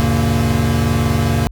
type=tone cluster; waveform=square; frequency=76.9 / 96.7 / 118.4 / 143.6 / 230.9 Hz; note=D#2 / G2 / A#2 / D3 / A#3; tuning=-20 / -23 / +27 / -39 / -16 cents; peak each=-21 dBFS; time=0-1.47 s; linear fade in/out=0 ms; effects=added 50 Hz sine -36 dBFS peak until 1.51 s